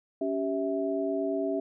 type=tone cluster; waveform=sine; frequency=280.2 / 389.1 / 653 Hz; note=C#4 / G4 / E5; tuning=+19 / -13 / -17 cents; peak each=-31 dBFS; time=0.21-1.6 s; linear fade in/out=5 ms; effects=none